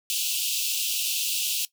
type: high-pass noise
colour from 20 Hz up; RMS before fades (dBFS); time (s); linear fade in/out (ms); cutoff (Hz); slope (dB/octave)
pink; -27; 0.1-1.65; 0; 2600; 96
effects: noise-tail reverb RT60 0.1 s tail -18 dB re dry